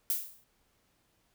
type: noise with exponential decay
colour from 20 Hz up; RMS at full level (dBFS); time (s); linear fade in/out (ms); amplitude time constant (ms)
violet; -27; 0.1-0.44; 1; 72
effects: pink hiss -72 dBFS RMS until 1.34 s